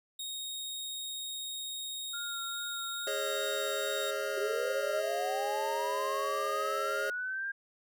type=tone; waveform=sawtooth; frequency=3736 Hz; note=A#7; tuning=3 cents sharp; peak=-34 dBFS; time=0.19-4.11 s; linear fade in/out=5 ms
type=tone with vibrato; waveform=sine; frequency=1396.9 Hz; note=F6; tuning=in tune; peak=-39 dBFS; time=2.13-5 s; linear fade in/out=10 ms; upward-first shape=sine; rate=2.4 Hz; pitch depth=20 cents each way
type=chord; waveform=square; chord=Ab suspended fourth; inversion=none; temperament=equal with one note detuned; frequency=415.3 / 545.2 / 622.3 Hz; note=Ab4 / Db5 / Eb5; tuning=0 / -29 / 0 cents; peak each=-39 / -37 / -39 dBFS; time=3.07-7.1 s; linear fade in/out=2 ms
type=linear sweep; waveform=sine; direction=up; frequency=387.1 to 1613 Hz; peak=-33 dBFS; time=4.37-7.52 s; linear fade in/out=10 ms
effects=none